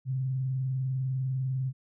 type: tone with vibrato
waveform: sine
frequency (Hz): 130.8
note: C3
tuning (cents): 0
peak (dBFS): -27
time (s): 0.05-1.73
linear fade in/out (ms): 50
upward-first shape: sine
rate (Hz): 20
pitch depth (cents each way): 73
effects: none